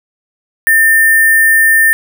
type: tone with sample-and-hold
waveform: sine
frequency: 1800 Hz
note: A6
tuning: 39 cents sharp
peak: -5 dBFS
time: 0.67-1.93 s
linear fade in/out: 0 ms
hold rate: 11025 Hz
effects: none